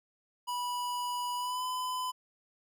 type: tone with pitch glide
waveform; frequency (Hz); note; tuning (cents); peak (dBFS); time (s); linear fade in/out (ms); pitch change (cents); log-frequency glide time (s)
square; 980 to 1009.3; B5 to B5; -14 to +37; -33; 0.47-2.12; 20; +51; 1.36-1.64
effects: none